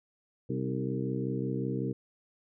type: harmonic tone with a mistuned harmonic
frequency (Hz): 65.41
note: C2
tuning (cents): 0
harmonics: 2 / 3 / 4 / 5 / 6 / 7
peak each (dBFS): -34 / -36 / -37 / -38 / -39 / -39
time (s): 0.49-1.93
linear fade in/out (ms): 10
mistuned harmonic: 5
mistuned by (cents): -41
effects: none